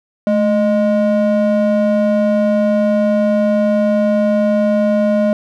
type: ring-modulated tone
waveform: triangle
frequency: 415.3 Hz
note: G#4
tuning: in tune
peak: -6 dBFS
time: 0.27-5.33 s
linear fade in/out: 0 ms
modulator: 200 Hz
effects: none